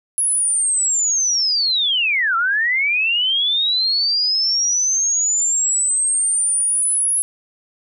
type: linear two-way sweep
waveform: sine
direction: down then up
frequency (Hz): 10640 to 1318.5 to 10640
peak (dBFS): -15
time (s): 0.18-7.22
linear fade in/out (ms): 0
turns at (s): 2.36
effects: none